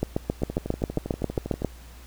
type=two click trains; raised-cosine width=2 ms; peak=-17 / -10 dBFS; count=16 / 13; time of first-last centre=0.42-1.62 / 0.03-1.647 s; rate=12.5 / 7.42 Hz; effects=added 60 Hz sine -43 dBFS peak until 2.06 s + pink hiss -51 dBFS RMS until 2.06 s